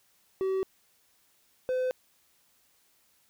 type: tone pair in turn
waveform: triangle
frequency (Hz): 381.4 / 510.2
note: G4 / C5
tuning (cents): -47 / -44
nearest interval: perfect fourth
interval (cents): 503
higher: second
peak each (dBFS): -24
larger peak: neither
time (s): 0.41-0.63 / 1.69-1.91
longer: neither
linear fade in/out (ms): 0
effects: white hiss -67 dBFS RMS until 3.29 s